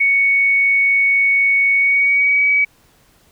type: tone with pitch glide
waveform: sine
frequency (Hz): 2224 to 2273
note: C#7 to C#7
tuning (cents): +5 to +43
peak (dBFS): -11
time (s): 0-2.65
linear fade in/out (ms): 10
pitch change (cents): +38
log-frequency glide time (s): 1.74-2.45
effects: pink hiss -54 dBFS RMS until 3.31 s